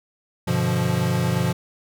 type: chord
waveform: square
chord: G dominant seventh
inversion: none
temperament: equal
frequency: 98 / 123.47 / 146.83 / 174.61 Hz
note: G2 / B2 / D3 / F3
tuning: 0 / 0 / 0 / 0 cents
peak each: -29 / -24 / -29 / -24 dBFS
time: 0.47-1.53 s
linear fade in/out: 10 ms
effects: none